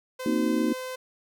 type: tone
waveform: sawtooth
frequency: 513 Hz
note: C5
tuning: 34 cents flat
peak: -29 dBFS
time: 0.19-0.96 s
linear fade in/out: 10 ms
type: chord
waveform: sine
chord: C half-diminished seventh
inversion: third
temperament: equal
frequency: 233.1 / 261.6 / 311.1 / 370 Hz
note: Bb3 / C4 / Eb4 / Gb4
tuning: 0 / 0 / 0 / 0 cents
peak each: -26 / -30 / -26 / -31 dBFS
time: 0.26-0.73 s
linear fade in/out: 2 ms
effects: none